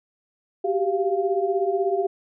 sine tone cluster, 379.9 / 396.1 / 694 Hz, F#4 / G4 / F5, +46 / +18 / -11 cents, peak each -25 / -23 / -26 dBFS, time 0.64-2.07 s, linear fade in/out 10 ms, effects none

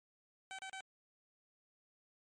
15% pulse tone bursts, 767 Hz, G5, 38 cents flat, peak -38 dBFS, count 3, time 0.51-0.806 s, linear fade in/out 0 ms, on 76 ms, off 34 ms, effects MP3 48 kbps

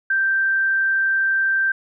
sine tone, 1568 Hz, G6, in tune, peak -16 dBFS, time 0.1-1.72 s, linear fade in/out 5 ms, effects none

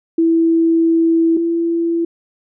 sine tone pair in turn, 329.6 / 335.7 Hz, E4 / E4, 0 / +32 cents, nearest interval unison, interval 32 cents, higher second, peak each -10 / -14 dBFS, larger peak first, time 0.18-1.37 / 1.37-2.05 s, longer first, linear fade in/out 5 ms, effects none

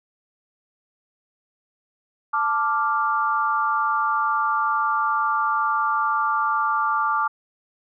sine chord, D minor, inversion second, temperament equal, 880 / 1174.7 / 1396.9 Hz, A5 / D6 / F6, 0 / 0 / 0 cents, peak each -25 / -21 / -26 dBFS, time 2.33-7.28 s, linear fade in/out 10 ms, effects none

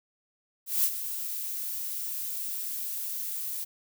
violet noise with ADSR envelope, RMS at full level -23 dBFS, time 0.66-3.65 s, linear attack 180 ms, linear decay 55 ms, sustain -11 dB, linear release 20 ms, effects none

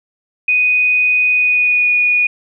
sine tone with pitch glide, 2489 to 2459 Hz, D#7 to D#7, 0 to -21 cents, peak -10 dBFS, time 0.48-2.27 s, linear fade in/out 5 ms, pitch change -21 cents, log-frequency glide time 1.32-1.92 s, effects none

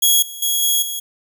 10% pulse tone with level steps, 3322 Hz, G#7, in tune, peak -3 / -22 / -8 / -6 / -15 dBFS, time 0.02-1 s, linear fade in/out 10 ms, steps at 0.22 / 0.42 / 0.62 / 0.82 s, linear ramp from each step 5 ms, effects none

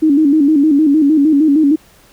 sine tone with vibrato, 296.9 Hz, D4, 19 cents sharp, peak -7 dBFS, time 0.02-1.76 s, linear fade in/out 10 ms, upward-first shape square, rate 6.5 Hz, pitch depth 95 cents each way, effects pink hiss -47 dBFS RMS until 2.12 s

